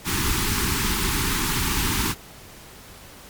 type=band-stop noise; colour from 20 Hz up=pink; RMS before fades=-23 dBFS; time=0.04-2.15 s; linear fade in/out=50 ms; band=420 to 840 Hz; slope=96 dB/octave; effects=pink hiss -44 dBFS RMS until 3.29 s + MP3 96 kbps